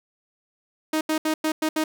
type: tone bursts at uneven times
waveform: sawtooth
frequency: 312.5 Hz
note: D#4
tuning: 8 cents sharp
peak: -17 dBFS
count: 6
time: 0.93-1.01 / 1.09-1.18 / 1.25-1.34 / 1.44-1.52 / 1.62-1.69 / 1.76-1.84 s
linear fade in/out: 5 ms
effects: none